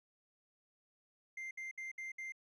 triangle tone bursts, 2093 Hz, C7, in tune, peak -40 dBFS, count 5, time 1.37-2.322 s, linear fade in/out 5 ms, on 140 ms, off 63 ms, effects resampled to 22050 Hz

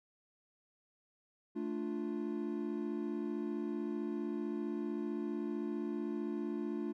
triangle chord, D minor, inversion second, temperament equal, 220 / 293.7 / 349.2 Hz, A3 / D4 / F4, 0 / 0 / 0 cents, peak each -38 / -38 / -38 dBFS, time 1.55-6.93 s, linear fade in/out 20 ms, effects none

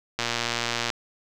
click train, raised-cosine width 0.2 ms, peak -8 dBFS, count 85, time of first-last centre 0.19-0.902 s, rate 118 Hz, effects none

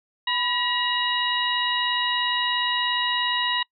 harmonic tone with a mistuned harmonic, 957 Hz, A#5, 45 cents sharp, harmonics 1 / 2 / 3 / 4, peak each -27 / -27 / -27 / -27 dBFS, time 0.27-3.63 s, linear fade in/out 5 ms, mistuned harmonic 1, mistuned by +66 cents, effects noise-tail reverb RT60 0.1 s tail -26 dB re dry

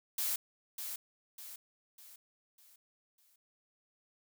blue noise with echo, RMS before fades -34 dBFS, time 0.18-0.36 s, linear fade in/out 5 ms, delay 600 ms, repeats 5, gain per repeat -7 dB, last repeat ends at 3.36 s, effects none

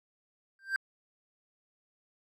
triangle tone with exponential growth, 1576 Hz, G6, 9 cents sharp, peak -22 dBFS, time 0.59-0.76 s, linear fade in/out 1 ms, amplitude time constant 35 ms, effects AAC 64 kbps

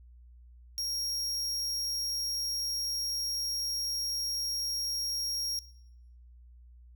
40% pulse tone, 5588 Hz, F8, in tune, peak -30 dBFS, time 0.78-5.59 s, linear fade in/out 0 ms, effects noise-tail reverb RT60 0.8 s tail -19 dB re dry + added 60 Hz sine -51 dBFS peak until 6.95 s

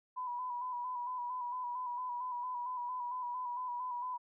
sine tone with vibrato, 987.8 Hz, B5, in tune, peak -36 dBFS, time 0.16-4.18 s, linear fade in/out 20 ms, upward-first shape square, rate 4.4 Hz, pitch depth 34 cents each way, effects none

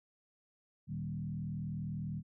sine tone with frequency modulation, 156.2 Hz, D#3, 7 cents sharp, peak -36 dBFS, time 0.87-2.23 s, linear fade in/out 50 ms, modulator 40 Hz, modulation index 1.3, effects none

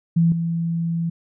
sine tone with level steps, 167.2 Hz, E3, 25 cents sharp, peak -13 / -20 dBFS, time 0.16-1.1 s, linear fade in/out 10 ms, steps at 0.32 s, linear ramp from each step 2 ms, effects none

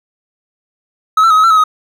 triangle tone with pitch steps, 1282 / 1339 / 1264 / 1276 / 1346 / 1280 / 1257 Hz, E6 / E6 / D#6 / D#6 / E6 / D#6 / D#6, -49 / +27 / +27 / +43 / +36 / +49 / +17 cents, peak -4 dBFS, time 1.17-1.639 s, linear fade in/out 5 ms, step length 67 ms, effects none

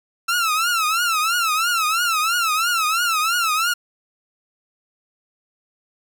sawtooth tone with vibrato, 1333 Hz, E6, 19 cents sharp, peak -14 dBFS, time 0.28-3.74 s, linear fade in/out 10 ms, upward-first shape triangle, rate 3 Hz, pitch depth 160 cents each way, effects none

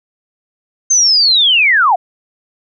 sine linear sweep, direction down, 6330 to 659.3 Hz, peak -7 dBFS, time 0.9-1.96 s, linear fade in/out 10 ms, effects none

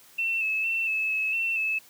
sine tone with pitch steps, 2695 / 2598 / 2689 / 2602 / 2586 / 2694 / 2605 Hz, E7 / E7 / E7 / E7 / E7 / E7 / E7, +38 / -26 / +34 / -23 / -34 / +37 / -21 cents, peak -24 dBFS, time 0.18-1.79 s, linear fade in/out 10 ms, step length 230 ms, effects white hiss -54 dBFS RMS until 1.89 s + high-pass 80 Hz 12 dB/octave

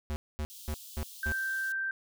square tone bursts, 75.7 Hz, D#2, 47 cents flat, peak -32 dBFS, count 5, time 0.1-1.32 s, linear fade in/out 0 ms, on 60 ms, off 230 ms
white high-pass noise, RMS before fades -48 dBFS, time 0.5-1.72 s, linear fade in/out 0 ms, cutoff 3000 Hz, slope 48 dB/octave
sine tone, 1566 Hz, G6, 2 cents flat, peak -30 dBFS, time 1.23-1.91 s, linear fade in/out 2 ms
effects none

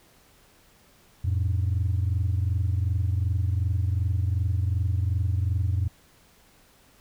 sine tone pair together, 87.33 / 110 Hz, F2 / A2, 0 / 0 cents, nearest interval major third, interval 400 cents, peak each -22 / -25 dBFS, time 1.24-5.88 s, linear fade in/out 10 ms, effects tanh soft clip ceiling -18 dBFS + pink hiss -58 dBFS RMS until 7 s

